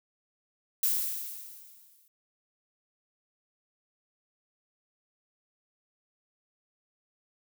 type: noise with exponential decay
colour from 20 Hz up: violet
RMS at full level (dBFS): -25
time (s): 0.83-2.08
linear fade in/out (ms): 2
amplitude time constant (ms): 270
effects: none